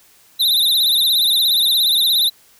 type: tone with vibrato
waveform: square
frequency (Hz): 3800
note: A#7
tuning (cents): +33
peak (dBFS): -13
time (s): 0.39-2.3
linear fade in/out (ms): 20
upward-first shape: triangle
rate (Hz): 17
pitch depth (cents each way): 140
effects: white hiss -51 dBFS RMS until 2.59 s